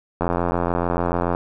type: click train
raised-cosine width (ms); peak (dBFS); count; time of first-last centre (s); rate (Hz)
1; -7; 100; 0.21-1.349; 86.9
effects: none